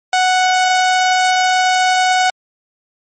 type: tone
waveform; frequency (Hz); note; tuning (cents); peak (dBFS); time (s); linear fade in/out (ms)
sawtooth; 740; F#5; 0; -7; 0.13-2.3; 2
effects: low-pass 9000 Hz 12 dB/octave + MP3 32 kbps